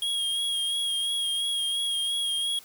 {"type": "tone with vibrato", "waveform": "square", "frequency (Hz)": 3272, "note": "G#7", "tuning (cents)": -26, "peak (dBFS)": -26, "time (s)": [0.02, 2.59], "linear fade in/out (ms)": 2, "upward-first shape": "sine", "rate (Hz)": 2.9, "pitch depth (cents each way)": 27, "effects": ["white hiss -51 dBFS RMS until 2.64 s"]}